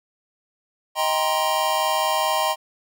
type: chord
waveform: square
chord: C minor seventh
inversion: first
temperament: just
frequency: 627.9 / 784.9 / 941.9 / 1046.5 Hz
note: Eb5 / G5 / Bb5 / C6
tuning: +16 / +2 / +18 / 0 cents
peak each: -26 dBFS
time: 0.95-2.56 s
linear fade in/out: 50 ms
effects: none